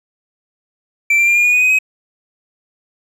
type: tone with pitch steps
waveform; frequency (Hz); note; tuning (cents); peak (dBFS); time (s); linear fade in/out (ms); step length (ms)
triangle; 2338 / 2365 / 2393 / 2420 / 2449 / 2477 / 2506 / 2535; D7 / D7 / D7 / D#7 / D#7 / D#7 / D#7 / D#7; -8 / +12 / +32 / -49 / -28 / -8 / +12 / +32; -8; 1.1-1.788; 5; 86
effects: none